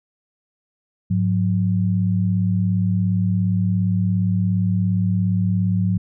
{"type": "tone pair together", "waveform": "sine", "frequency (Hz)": [103.83, 181.08], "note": ["G#2", "F#3"], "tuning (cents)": [0, -37], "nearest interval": "minor seventh", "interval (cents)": 963, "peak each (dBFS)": -19, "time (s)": [1.1, 5.98], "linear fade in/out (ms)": 10, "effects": []}